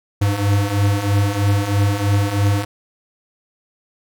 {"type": "beating tone pair", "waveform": "square", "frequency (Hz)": [99, 102.1], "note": ["G2", "G#2"], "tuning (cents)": [18, -29], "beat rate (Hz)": 3.1, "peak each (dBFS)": [-21, -17], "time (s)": [0.21, 2.65], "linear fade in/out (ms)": 10, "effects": []}